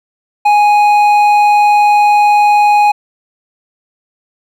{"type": "tone with hard clipping", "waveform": "triangle", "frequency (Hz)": 830.6, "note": "G#5", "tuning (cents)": 0, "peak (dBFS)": -7, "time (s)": [0.45, 2.92], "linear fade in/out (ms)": 10, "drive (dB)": 10, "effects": []}